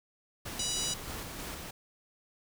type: noise with tremolo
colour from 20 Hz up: pink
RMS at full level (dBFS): -40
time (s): 0.45-1.71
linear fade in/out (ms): 10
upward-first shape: square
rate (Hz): 3.2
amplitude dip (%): 25
type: harmonic tone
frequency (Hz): 978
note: B5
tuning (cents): -17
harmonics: 3 / 4 / 5 / 6 / 7 / 8 / 9 / 10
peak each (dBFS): -40 / -37 / -39 / -38 / -39 / -45 / -40 / -46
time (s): 0.59-0.94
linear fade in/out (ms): 5
effects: none